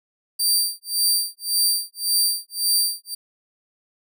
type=tone with tremolo; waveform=20% pulse; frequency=4678 Hz; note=D8; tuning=8 cents flat; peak=-10 dBFS; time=0.39-3.15 s; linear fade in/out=10 ms; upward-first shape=sine; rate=1.8 Hz; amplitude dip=100%; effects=none